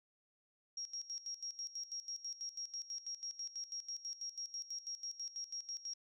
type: tone with tremolo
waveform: sine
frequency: 5600 Hz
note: F8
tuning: 4 cents sharp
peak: -40 dBFS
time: 0.77-5.94 s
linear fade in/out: 5 ms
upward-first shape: square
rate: 6.1 Hz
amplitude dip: 80%
effects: none